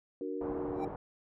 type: chord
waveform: sine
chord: D augmented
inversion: none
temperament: equal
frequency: 293.7 / 370 / 466.2 Hz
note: D4 / F#4 / A#4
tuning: 0 / 0 / 0 cents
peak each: -39 dBFS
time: 0.21-0.88 s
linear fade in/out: 2 ms
type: low-pass noise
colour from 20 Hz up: white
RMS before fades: -42 dBFS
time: 0.41-0.96 s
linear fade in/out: 2 ms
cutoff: 900 Hz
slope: 24 dB/octave
type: tone with exponential growth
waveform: triangle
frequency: 780 Hz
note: G5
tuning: 9 cents flat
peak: -30 dBFS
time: 0.72-0.85 s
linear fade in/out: 5 ms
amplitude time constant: 27 ms
effects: none